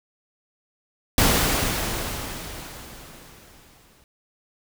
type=noise with exponential decay; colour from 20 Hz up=pink; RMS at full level=-17 dBFS; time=1.18-4.04 s; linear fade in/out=1 ms; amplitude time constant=620 ms; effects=none